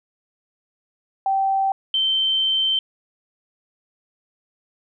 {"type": "tone pair in turn", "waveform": "sine", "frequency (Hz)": [777, 3108], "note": ["G5", "G7"], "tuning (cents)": [-16, -16], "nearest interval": "2 octaves", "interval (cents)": 2400, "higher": "second", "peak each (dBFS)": -17, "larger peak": "neither", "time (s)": [[1.26, 1.72], [1.94, 2.79]], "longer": "second", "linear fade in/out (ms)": 2, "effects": []}